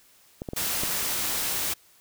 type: clicks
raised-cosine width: 2 ms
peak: -19 dBFS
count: 4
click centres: 0.419 / 0.488 / 0.534 / 0.835 s
type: noise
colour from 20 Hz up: white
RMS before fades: -28 dBFS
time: 0.56-1.74 s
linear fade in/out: 10 ms
effects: white hiss -58 dBFS RMS until 2 s